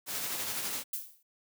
white noise with tremolo, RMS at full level -34 dBFS, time 0.06-0.84 s, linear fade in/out 50 ms, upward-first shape sine, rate 12 Hz, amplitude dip 30%
violet noise with exponential decay, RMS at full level -32 dBFS, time 0.93-1.23 s, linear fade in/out 5 ms, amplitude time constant 65 ms
effects high-pass 100 Hz 12 dB/octave

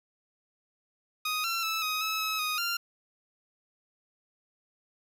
15% pulse tone with pitch steps, 1248 / 1355 / 1311 / 1257 / 1296 / 1286 / 1245 / 1389 Hz, D#6 / E6 / E6 / D#6 / E6 / E6 / D#6 / F6, +5 / +47 / -10 / +17 / -30 / -43 / +1 / -10 cents, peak -22 dBFS, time 1.25-2.77 s, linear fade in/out 5 ms, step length 190 ms, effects none

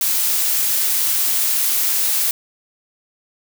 blue noise, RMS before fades -18 dBFS, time 0.01-2.31 s, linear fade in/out 2 ms, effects none

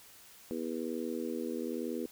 harmonic tone, 81 Hz, E2, 30 cents flat, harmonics 3 / 4 / 5 / 6, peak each -38 / -39 / -40 / -41 dBFS, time 0.51-2.06 s, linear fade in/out 0 ms, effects white hiss -56 dBFS RMS until 2.11 s

